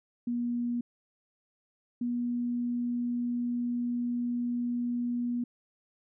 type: tone pair in turn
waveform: sine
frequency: 240 / 241.5 Hz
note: B3 / B3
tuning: -49 / -39 cents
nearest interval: unison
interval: 10 cents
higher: second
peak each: -28 dBFS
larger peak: neither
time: 0.27-0.81 / 2.01-5.44 s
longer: second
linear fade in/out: 5 ms
effects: none